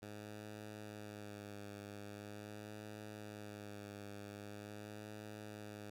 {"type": "tone with vibrato", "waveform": "10% pulse", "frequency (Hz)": 104.1, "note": "G#2", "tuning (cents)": 5, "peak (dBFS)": -40, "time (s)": [0.02, 5.9], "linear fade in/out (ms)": 5, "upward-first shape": "sine", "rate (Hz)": 0.43, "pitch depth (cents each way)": 33, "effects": []}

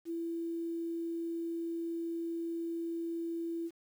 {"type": "tone with quantisation", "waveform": "sine", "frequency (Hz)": 334.4, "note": "E4", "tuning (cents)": 25, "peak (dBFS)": -34, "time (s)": [0.05, 3.71], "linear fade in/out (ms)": 50, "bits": 10, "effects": []}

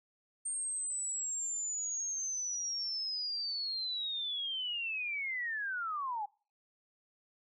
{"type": "linear sweep", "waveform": "sine", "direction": "down", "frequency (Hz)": [8690, 795], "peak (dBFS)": -34, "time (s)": [0.45, 6.26], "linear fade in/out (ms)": 10, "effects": ["noise-tail reverb RT60 0.4 s tail -26 dB re dry"]}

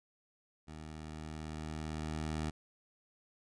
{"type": "tone with level ramp", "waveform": "15% pulse", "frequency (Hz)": 77.78, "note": "D#2", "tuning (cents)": 0, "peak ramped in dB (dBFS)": [-40, -28], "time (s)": [0.67, 2.51], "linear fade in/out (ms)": 20, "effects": ["resampled to 22050 Hz"]}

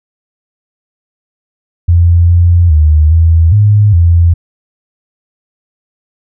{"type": "tone with pitch steps", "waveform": "sine", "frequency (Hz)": [85.8, 86.7, 76.8, 82.2, 104.4, 85.1], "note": ["F2", "F2", "D#2", "E2", "G#2", "F2"], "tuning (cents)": [-30, -12, -22, -4, 10, -44], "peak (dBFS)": -3, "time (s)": [1.88, 4.34], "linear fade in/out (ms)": 10, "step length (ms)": 410, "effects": []}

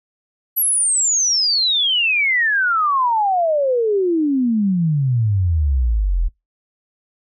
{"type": "exponential sweep", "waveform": "sine", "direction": "down", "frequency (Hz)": [11990, 38.86], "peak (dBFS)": -14, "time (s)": [0.56, 6.29], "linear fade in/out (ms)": 20, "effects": ["noise-tail reverb RT60 0.2 s tail -24 dB re dry"]}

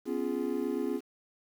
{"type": "chord", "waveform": "triangle", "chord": "C# dominant seventh", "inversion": "third", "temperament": "just", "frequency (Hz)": [249.5, 277.2, 346.5, 415.8], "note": ["B3", "C#4", "E#4", "G#4"], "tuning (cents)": [18, 0, -14, 2], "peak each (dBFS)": -33, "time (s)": [0.05, 1.01], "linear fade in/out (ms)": 50, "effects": ["9-bit"]}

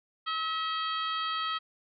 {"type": "harmonic tone", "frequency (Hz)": 643, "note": "E5", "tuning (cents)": -43, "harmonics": [2, 3, 4, 5, 6, 7], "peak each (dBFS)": [-31, -40, -44, -36, -44, -44], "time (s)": [0.26, 1.59], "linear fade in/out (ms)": 20, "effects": []}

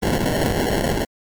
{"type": "noise with sample-and-hold", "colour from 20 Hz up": "white", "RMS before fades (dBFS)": -20, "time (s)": [0.02, 1.05], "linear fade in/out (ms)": 10, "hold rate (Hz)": 1225, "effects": ["MP3 96 kbps"]}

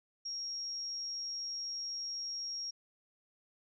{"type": "tone", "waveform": "sine", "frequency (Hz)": 5588, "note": "F8", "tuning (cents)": 0, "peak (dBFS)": -37, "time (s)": [0.25, 2.71], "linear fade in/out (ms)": 10, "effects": []}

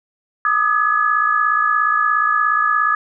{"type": "tone cluster", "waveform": "sine", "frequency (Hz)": [1211, 1268, 1693], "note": ["D#6", "D#6", "G#6"], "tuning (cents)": [-47, 32, 33], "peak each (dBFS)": -18, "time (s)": [0.45, 2.95], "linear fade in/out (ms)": 2, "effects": []}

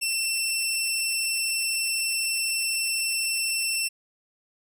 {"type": "tone", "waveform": "15% pulse", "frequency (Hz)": 2692, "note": "E7", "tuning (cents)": 36, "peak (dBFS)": -17, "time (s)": [0.01, 3.89], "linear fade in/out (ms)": 20, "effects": []}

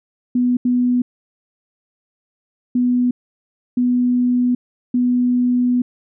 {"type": "tone bursts at uneven times", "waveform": "sine", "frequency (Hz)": 246.9, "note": "B3", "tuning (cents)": 0, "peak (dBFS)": -13, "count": 5, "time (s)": [[0.35, 0.57], [0.65, 1.02], [2.75, 3.11], [3.77, 4.55], [4.94, 5.82]], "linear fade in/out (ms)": 5, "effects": []}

